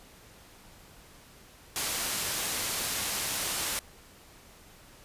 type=low-pass noise; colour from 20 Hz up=white; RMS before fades=-32 dBFS; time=1.76-3.79 s; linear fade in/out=0 ms; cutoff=12000 Hz; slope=12 dB/octave; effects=pink hiss -54 dBFS RMS until 5.04 s + resampled to 32000 Hz